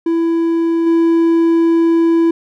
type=tone with level steps; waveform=triangle; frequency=332.3 Hz; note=E4; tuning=14 cents sharp; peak=-10 / -7 dBFS; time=0.06-2.31 s; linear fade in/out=5 ms; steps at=0.86 s; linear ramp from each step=10 ms; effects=none